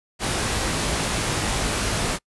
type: noise with comb filter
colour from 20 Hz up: pink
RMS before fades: -24 dBFS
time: 0.19-2.19 s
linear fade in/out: 50 ms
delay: 19 ms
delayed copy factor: +0.55
effects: noise-tail reverb RT60 0.1 s tail -26 dB re dry + resampled to 24000 Hz